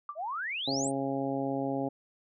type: tone with exponential decay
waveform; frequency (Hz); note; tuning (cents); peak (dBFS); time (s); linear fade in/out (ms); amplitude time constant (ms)
sine; 1174.7; D6; 0; -31; 0.09-0.2; 2; 23
type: exponential sweep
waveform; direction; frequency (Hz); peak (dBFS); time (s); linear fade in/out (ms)
sine; up; 587.3 to 9397; -32; 0.15-0.92; 50
type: harmonic tone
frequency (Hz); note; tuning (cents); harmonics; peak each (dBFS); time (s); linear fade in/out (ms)
136.6; C#3; -25; 1 / 2 / 3 / 4 / 5 / 6; -40 / -32 / -38 / -36 / -38 / -39; 0.67-1.89; 10
effects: none